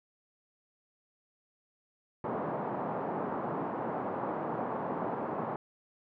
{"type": "band-pass noise", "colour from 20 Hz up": "white", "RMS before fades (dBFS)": -35, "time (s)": [2.24, 5.56], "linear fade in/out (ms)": 2, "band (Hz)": [140, 1000], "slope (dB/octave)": 24, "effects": []}